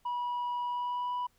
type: tone with pitch glide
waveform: sine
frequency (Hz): 973 to 984.9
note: B5 to B5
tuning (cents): -26 to -5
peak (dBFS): -28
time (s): 0.05-1.27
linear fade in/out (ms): 10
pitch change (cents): +21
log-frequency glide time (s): 0.63-1.12
effects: tanh soft clip ceiling -30 dBFS + pink hiss -70 dBFS RMS until 1.38 s